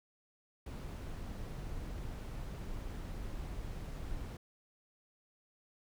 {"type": "noise", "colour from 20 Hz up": "brown", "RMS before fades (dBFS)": -42, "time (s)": [0.66, 4.37], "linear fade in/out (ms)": 5, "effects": []}